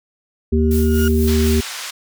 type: harmonic tone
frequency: 77.78 Hz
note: D#2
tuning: in tune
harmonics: 1 / 3 / 5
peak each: -15 / -17 / -19 dBFS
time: 0.52-1.61 s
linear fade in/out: 10 ms
type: tone with exponential growth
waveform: 35% pulse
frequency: 1432 Hz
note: F6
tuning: 43 cents sharp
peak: -20 dBFS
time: 0.57-1.08 s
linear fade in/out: 2 ms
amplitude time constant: 110 ms
type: noise with tremolo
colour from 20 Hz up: blue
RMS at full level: -29 dBFS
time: 0.71-1.63 s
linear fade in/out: 2 ms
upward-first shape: sine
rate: 4.1 Hz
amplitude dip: 55%
type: band-pass noise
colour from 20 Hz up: white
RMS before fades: -29 dBFS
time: 1.27-1.91 s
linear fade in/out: 10 ms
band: 950 to 6200 Hz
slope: 12 dB/octave
effects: none